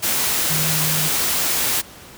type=tone in noise; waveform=sine; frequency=156 Hz; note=D#3; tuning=5 cents sharp; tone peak=-24 dBFS; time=0.49-1.09 s; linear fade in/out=20 ms; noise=white; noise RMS=-20 dBFS; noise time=0.02-1.82 s; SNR=-7 dB; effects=pink hiss -41 dBFS RMS until 2.17 s + high-pass 60 Hz 12 dB/octave